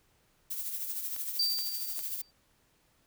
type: noise with tremolo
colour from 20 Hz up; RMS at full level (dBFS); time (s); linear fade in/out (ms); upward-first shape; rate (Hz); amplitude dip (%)
violet; -34; 0.5-2.22; 10; triangle; 13; 55
type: clicks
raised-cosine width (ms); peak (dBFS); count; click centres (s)
0.2; -28; 3; 1.163 / 1.588 / 1.992
type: tone with exponential decay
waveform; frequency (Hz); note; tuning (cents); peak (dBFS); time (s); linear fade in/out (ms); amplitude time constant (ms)
sine; 4655; D8; -16; -24; 1.39-2.31; 5; 200
effects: pink hiss -69 dBFS RMS until 3.06 s